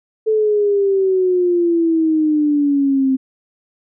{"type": "exponential sweep", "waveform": "sine", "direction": "down", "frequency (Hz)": [440, 261.6], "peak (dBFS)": -12, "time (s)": [0.26, 3.17], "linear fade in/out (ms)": 20, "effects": []}